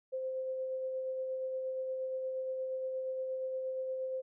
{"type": "tone with tremolo", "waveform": "sine", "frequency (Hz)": 521, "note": "C5", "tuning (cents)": -7, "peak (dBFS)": -33, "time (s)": [0.12, 4.22], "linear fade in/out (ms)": 20, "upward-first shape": "sine", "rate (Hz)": 8.5, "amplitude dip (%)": 25, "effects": []}